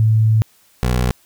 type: tone pair in turn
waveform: sine / 20% pulse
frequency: 110 / 61.74 Hz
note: A2 / B1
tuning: 0 / 0 cents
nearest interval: minor seventh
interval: 1000 cents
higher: first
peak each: -10 dBFS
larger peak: neither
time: 0-0.42 / 0.83-1.11 s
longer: first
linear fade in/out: 0 ms
effects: white hiss -54 dBFS RMS until 1.25 s